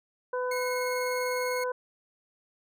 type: harmonic tone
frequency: 501 Hz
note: B4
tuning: 25 cents sharp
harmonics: 1 / 2 / 3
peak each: -29 / -34 / -38 dBFS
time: 0.33-1.72 s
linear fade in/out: 5 ms
type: tone with tremolo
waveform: sawtooth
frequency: 2172 Hz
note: C#7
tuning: 36 cents flat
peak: -30 dBFS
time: 0.51-1.64 s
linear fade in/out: 5 ms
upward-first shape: sine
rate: 20 Hz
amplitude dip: 30%
effects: none